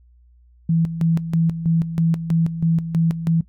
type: tone with tremolo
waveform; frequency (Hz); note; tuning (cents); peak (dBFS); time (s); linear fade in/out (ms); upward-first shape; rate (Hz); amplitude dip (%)
sine; 164.81; E3; 0; -14; 0.69-3.41; 5; square; 3.1; 70
effects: noise-tail reverb RT60 0.1 s tail -17 dB re dry + added 60 Hz sine -49 dBFS peak until 3.48 s